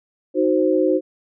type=chord; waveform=sine; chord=C diminished; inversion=first; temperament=equal; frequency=311.1 / 370 / 523.3 Hz; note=Eb4 / Gb4 / C5; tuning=0 / 0 / 0 cents; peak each=-19 dBFS; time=0.34-1.01 s; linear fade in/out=50 ms; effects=none